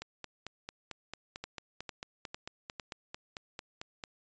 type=two click trains; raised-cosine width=0.2 ms; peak=-23 / -22 dBFS; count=19 / 4; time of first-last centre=0.02-4.038 / 1.44-2.797 s; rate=4.48 / 2.21 Hz; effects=resampled to 16000 Hz